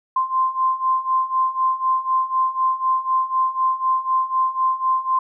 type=beating tone pair; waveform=sine; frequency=1041 / 1045 Hz; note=C6 / C6; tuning=-9 / -2 cents; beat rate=4 Hz; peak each=-22 / -19 dBFS; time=0.16-5.19 s; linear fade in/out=5 ms; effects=none